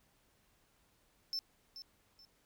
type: tone with echo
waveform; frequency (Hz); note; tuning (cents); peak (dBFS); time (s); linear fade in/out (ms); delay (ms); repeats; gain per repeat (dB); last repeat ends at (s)
triangle; 5310; E8; +12; -34; 1.33-1.39; 0; 430; 2; -11; 2.25
effects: pink hiss -72 dBFS RMS until 2.45 s